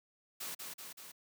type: noise with echo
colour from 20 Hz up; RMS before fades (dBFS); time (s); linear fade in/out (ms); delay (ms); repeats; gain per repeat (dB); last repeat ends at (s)
white; -42; 0.4-0.55; 10; 190; 3; -3; 1.12
effects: high-pass 150 Hz 12 dB/octave